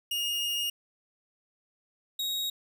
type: tone pair in turn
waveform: 40% pulse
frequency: 2849 / 3783 Hz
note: F7 / A#7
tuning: +34 / +25 cents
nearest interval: perfect fourth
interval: 491 cents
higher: second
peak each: -27 / -28 dBFS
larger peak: first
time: 0.11-0.7 / 2.19-2.5 s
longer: first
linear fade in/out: 5 ms
effects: none